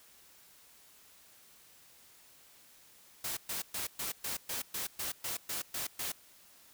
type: noise bursts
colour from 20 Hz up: white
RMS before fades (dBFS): -37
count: 12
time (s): 3.24-6.12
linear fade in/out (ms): 5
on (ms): 130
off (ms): 120
effects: white hiss -60 dBFS RMS until 6.73 s